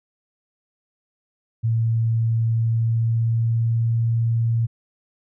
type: tone with pitch glide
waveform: sine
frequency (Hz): 113.9 to 115.22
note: A#2 to A#2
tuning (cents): -40 to -20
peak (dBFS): -17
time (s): 1.63-4.67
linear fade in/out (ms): 20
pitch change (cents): +20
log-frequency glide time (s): 2.5-3.92
effects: none